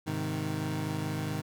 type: chord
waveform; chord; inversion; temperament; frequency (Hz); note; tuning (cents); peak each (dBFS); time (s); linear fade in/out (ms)
25% pulse; Ab major; none; equal; 103.83 / 130.81 / 155.56; Ab2 / C3 / Eb3; 0 / 0 / 0; -33 / -34 / -30; 0.06-1.42; 20
effects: none